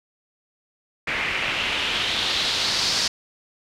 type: noise with low-pass filter sweep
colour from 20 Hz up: white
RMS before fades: -24 dBFS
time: 1.07-3.08 s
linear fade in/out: 5 ms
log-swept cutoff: 2200 to 5100 Hz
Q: 2.8
effects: none